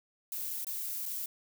violet noise with dropouts, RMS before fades -37 dBFS, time 0.32-1.26 s, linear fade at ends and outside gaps 2 ms, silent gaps 0.646-0.668 / 1.056-1.061 s, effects none

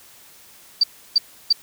sine tone bursts, 4650 Hz, D8, 18 cents flat, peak -11 dBFS, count 3, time 0.81-1.528 s, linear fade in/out 5 ms, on 26 ms, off 320 ms, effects white hiss -48 dBFS RMS until 1.62 s

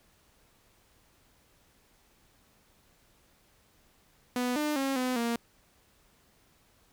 sawtooth tone with pitch steps, 247.6 / 299.9 / 271.1 / 253.6 / 234.1 Hz, B3 / D4 / C#4 / B3 / A#3, +5 / +36 / -38 / +46 / +8 cents, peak -24 dBFS, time 4.36-5.36 s, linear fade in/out 2 ms, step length 200 ms, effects pink hiss -65 dBFS RMS until 6.92 s

